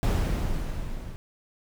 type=noise with level ramp; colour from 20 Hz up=brown; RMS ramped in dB=-20 to -38 dBFS; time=0.03-1.16 s; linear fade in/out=0 ms; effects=none